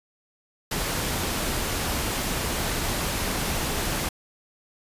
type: noise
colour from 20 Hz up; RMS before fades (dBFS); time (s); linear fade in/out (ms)
pink; -27; 0.71-4.09; 5
effects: resampled to 32000 Hz